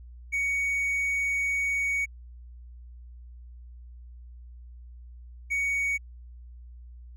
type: tone pair in turn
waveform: triangle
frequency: 2239 / 2239 Hz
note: C#7 / C#7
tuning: +17 / +17 cents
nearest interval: unison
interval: 0 cents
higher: neither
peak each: -23 dBFS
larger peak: neither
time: 0.32-2.06 / 5.5-5.98 s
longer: first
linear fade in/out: 20 ms
effects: added 60 Hz sine -43 dBFS peak until 7.16 s